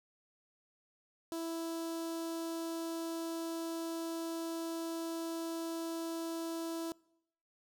sawtooth tone with notch filter, 330 Hz, E4, 2 cents sharp, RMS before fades -39 dBFS, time 1.32-6.92 s, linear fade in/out 0 ms, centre 2100 Hz, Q 0.9, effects noise-tail reverb RT60 0.8 s tail -25 dB re dry

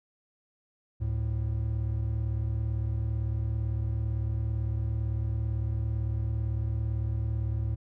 triangle tone pair together, 71.54 / 109.4 Hz, D2 / A2, -45 / -9 cents, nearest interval perfect fifth, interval 736 cents, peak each -29 / -27 dBFS, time 1-7.76 s, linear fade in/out 20 ms, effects none

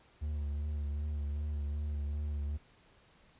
triangle tone with vibrato, 73.5 Hz, D2, 2 cents sharp, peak -31 dBFS, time 0.21-2.58 s, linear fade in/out 20 ms, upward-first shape triangle, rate 2.6 Hz, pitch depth 43 cents each way, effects pink hiss -64 dBFS RMS until 3.39 s + resampled to 8000 Hz

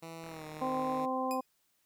10% pulse tone with pitch glide, 164.3 to 154.19 Hz, E3 to D#3, -5 to -15 cents, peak -35 dBFS, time 0.02-1.06 s, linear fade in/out 10 ms, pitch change -110 cents, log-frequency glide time 0.28-0.45 s
click train, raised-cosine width 0.5 ms, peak -33 dBFS, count 31, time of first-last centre 0.24-0.998 s, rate 39.6 Hz
harmonic tone, 259.5 Hz, C4, 14 cents flat, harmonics 1 / 2 / 3 / 4, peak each -36 / -36 / -36 / -36 dBFS, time 0.61-1.41 s, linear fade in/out 10 ms
10% pulse tone with exponential decay, 2489 Hz, D#7, in tune, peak -29 dBFS, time 1.31-1.46 s, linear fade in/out 0 ms, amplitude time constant 31 ms
effects white hiss -74 dBFS RMS until 1.85 s

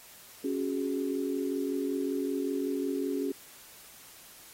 sine chord, C# suspended fourth, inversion none, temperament equal, 277.2 / 370 / 415.3 Hz, C#4 / F#4 / G#4, 0 / 0 / 0 cents, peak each -31 / -34 / -35 dBFS, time 0.44-3.32 s, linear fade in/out 5 ms, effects white hiss -52 dBFS RMS until 4.53 s + AAC 48 kbps

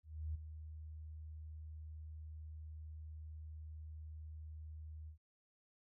sine tone with ADSR envelope, 77.78 Hz, D#2, in tune, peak -37 dBFS, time 0.03-5.18 s, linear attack 320 ms, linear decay 7 ms, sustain -10 dB, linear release 100 ms, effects none

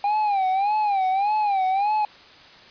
triangle tone with vibrato, 801 Hz, G5, 37 cents sharp, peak -17 dBFS, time 0.04-2.05 s, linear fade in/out 2 ms, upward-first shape sine, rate 1.7 Hz, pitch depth 120 cents each way, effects white hiss -47 dBFS RMS until 2.7 s + resampled to 11025 Hz

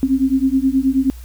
sine beating tone pair, 261.6 / 271 Hz, C4 / C#4, 0 / -39 cents, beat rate 9.4 Hz, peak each -16 dBFS, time 0.03-1.1 s, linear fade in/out 0 ms, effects added 60 Hz sine -32 dBFS peak until 1.24 s + white hiss -47 dBFS RMS until 1.24 s

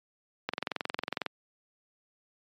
click train, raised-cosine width 0.3 ms, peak -14 dBFS, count 18, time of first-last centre 0.49-1.263 s, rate 22 Hz, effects high-pass 200 Hz 12 dB/octave + MP3 96 kbps

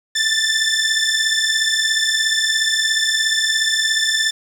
15% pulse beating tone pair, 1760 / 1777 Hz, A6 / A6, 0 / +17 cents, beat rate 17 Hz, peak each -12 dBFS, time 0.15-4.31 s, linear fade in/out 10 ms, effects low-pass 10000 Hz 12 dB/octave + 7-bit

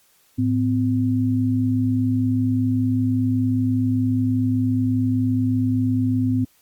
sine tone pair together, 107.55 / 255.8 Hz, A2 / C4, -39 / -39 cents, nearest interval octave + minor third, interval 1500 cents, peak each -21 / -19 dBFS, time 0.38-6.45 s, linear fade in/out 10 ms, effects white hiss -59 dBFS RMS until 6.61 s + Opus 48 kbps

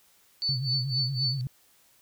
sine tone with tremolo, 4496 Hz, C#8, 24 cents sharp, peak -24 dBFS, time 0.42-1.41 s, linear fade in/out 0 ms, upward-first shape sine, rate 3.9 Hz, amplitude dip 90%
sine tone with vibrato, 130.81 Hz, C3, in tune, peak -28 dBFS, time 0.49-1.47 s, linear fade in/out 0 ms, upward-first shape sine, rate 8.4 Hz, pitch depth 120 cents each way
effects white hiss -62 dBFS RMS until 2.01 s

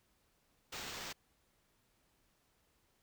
white noise with sample-and-hold, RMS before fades -45 dBFS, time 0.72-1.13 s, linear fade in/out 10 ms, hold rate 11025 Hz, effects pink hiss -75 dBFS RMS until 3.02 s

